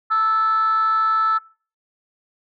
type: tone with frequency modulation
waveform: sine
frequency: 1316 Hz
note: E6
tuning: 3 cents flat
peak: -14 dBFS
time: 0.1-1.39 s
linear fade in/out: 20 ms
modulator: 423 Hz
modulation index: 0.29
effects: noise-tail reverb RT60 0.4 s tail -23 dB re dry + tanh soft clip ceiling -12 dBFS